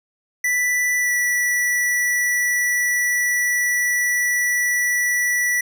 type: tone with pitch glide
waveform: square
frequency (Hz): 1975.5 to 1956.2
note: B6 to B6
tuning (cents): 0 to -17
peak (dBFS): -18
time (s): 0.44-5.61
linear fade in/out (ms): 5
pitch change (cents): -17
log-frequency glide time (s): 0.99-1.11
effects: none